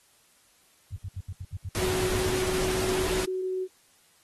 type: tone bursts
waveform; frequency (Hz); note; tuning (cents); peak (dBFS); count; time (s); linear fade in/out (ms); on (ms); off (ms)
sine; 93; F#2; +9; -31; 12; 0.92-2.296; 5; 45; 76
type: noise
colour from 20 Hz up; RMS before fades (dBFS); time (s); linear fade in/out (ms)
pink; -31; 1.75-3.25; 0
type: tone with pitch glide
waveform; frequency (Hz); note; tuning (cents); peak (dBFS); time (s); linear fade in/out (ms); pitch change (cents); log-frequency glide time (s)
sine; 370 to 372.8; F#4 to F#4; 0 to +13; -27; 1.77-3.68; 50; +13; 1.97-2.9
effects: white hiss -62 dBFS RMS until 4.23 s + AAC 32 kbps